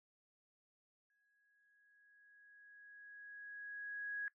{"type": "tone with exponential growth", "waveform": "sine", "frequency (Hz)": 1661.2, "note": "G#6", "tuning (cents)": 0, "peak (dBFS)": -38, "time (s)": [1.1, 4.28], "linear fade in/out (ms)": 1, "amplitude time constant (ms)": 690, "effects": ["noise-tail reverb RT60 0.1 s tail -18 dB re dry"]}